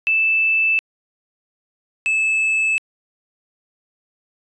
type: tone pair in turn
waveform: sine / triangle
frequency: 2637 / 2613 Hz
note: E7 / E7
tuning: 0 / -16 cents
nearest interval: unison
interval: 16 cents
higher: first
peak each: -14 dBFS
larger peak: neither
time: 0.07-0.79 / 2.06-2.78 s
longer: neither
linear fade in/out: 0 ms
effects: resampled to 22050 Hz